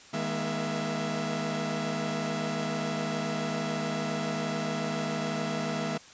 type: tone cluster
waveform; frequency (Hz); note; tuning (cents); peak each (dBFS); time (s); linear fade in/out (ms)
sawtooth; 157.5 / 208.2 / 239.8 / 667; D#3 / G#3 / A#3 / E5; +21 / +5 / +49 / +20; -31; 0.13-5.98; 10
effects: white hiss -51 dBFS RMS until 6.13 s + resampled to 16000 Hz